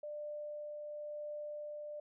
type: tone with tremolo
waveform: sine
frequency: 595 Hz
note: D5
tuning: 22 cents sharp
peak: -40 dBFS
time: 0.03-2 s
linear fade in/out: 5 ms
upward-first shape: triangle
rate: 0.97 Hz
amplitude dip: 25%
effects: none